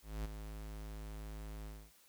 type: tone with ADSR envelope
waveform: square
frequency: 52.9 Hz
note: G#1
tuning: 33 cents sharp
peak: -37 dBFS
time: 0.02-1.92 s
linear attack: 230 ms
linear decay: 12 ms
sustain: -8 dB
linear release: 260 ms
effects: white hiss -66 dBFS RMS until 2.08 s